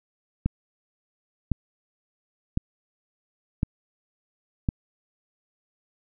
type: click train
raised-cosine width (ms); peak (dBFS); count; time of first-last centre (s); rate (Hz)
5; -10; 5; 0.46-4.688; 0.946
effects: none